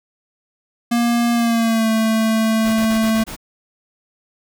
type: tone with pitch glide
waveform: square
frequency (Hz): 236.4 to 221.8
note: A#3 to A3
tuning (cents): +24 to +14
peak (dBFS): -15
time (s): 0.91-3.24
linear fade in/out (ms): 10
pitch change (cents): -110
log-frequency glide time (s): 1.33-1.89
type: noise bursts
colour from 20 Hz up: pink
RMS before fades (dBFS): -31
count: 6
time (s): 2.64-3.365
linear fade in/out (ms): 20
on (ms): 100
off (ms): 25
effects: none